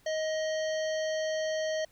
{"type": "harmonic tone", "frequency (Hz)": 628, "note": "D#5", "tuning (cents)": 16, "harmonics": [1, 3, 5, 7, 9, 10], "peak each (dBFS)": [-29, -39, -43, -46, -48, -49], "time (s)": [0.06, 1.85], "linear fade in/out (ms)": 5, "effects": ["pink hiss -64 dBFS RMS until 1.91 s"]}